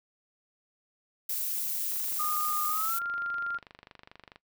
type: noise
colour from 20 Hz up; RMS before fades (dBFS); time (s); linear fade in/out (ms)
violet; -32; 1.29-2.99; 5
type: click train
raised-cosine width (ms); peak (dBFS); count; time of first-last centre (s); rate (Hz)
0.3; -31; 61; 1.92-4.359; 24.6
type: tone with pitch glide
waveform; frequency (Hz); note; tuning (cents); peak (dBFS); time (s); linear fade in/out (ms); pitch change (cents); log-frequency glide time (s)
sine; 1221 to 1394.5; D#6 to F6; -33 to -3; -30; 2.19-3.58; 10; +230; 2.69-3.02
effects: noise-tail reverb RT60 0.1 s tail -18 dB re dry